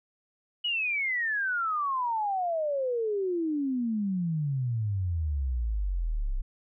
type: exponential sweep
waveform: sine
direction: down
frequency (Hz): 2960 to 30.93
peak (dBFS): -26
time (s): 0.64-6.42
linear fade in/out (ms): 10
effects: none